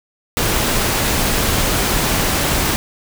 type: noise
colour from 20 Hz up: pink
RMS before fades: -17 dBFS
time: 0.37-2.76 s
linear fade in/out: 0 ms
effects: none